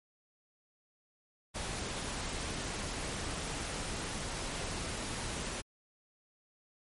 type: noise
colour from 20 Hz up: pink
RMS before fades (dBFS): -38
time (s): 1.54-5.62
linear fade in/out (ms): 20
effects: MP3 48 kbps